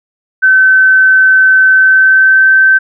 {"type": "tone with pitch glide", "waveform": "sine", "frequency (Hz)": [1530, 1546.9], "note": ["G6", "G6"], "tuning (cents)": [-42, -23], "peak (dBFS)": -3, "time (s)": [0.42, 2.79], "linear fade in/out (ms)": 20, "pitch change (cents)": 19, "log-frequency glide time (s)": [1.68, 2.48], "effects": []}